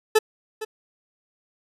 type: tone with echo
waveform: 40% pulse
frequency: 435.1 Hz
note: A4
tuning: 19 cents flat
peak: -12 dBFS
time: 0.15-0.19 s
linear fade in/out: 10 ms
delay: 460 ms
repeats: 1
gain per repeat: -15 dB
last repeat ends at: 0.65 s
effects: resampled to 32000 Hz